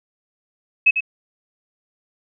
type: tone with echo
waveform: sine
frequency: 2575 Hz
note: E7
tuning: 41 cents flat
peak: -9 dBFS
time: 0.86-0.91 s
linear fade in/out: 10 ms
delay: 97 ms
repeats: 1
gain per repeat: -8 dB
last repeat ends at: 1.007 s
effects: none